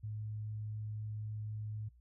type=tone; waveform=sine; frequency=107.1 Hz; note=A2; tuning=46 cents flat; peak=-39 dBFS; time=0.03-1.89 s; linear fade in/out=10 ms; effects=noise-tail reverb RT60 0.1 s tail -18 dB re dry + added 60 Hz sine -60 dBFS peak until 2 s